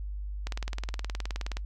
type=click train; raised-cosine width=0.2 ms; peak=-18 dBFS; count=22; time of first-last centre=0.47-1.569 s; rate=19.1 Hz; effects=noise-tail reverb RT60 0.1 s tail -22 dB re dry + added 50 Hz sine -33 dBFS peak until 1.65 s